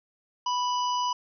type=harmonic tone; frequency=987.8 Hz; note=B5; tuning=in tune; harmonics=1 / 3 / 5 / 6; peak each=-25 / -35 / -39 / -41 dBFS; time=0.46-1.13 s; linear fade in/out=5 ms; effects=none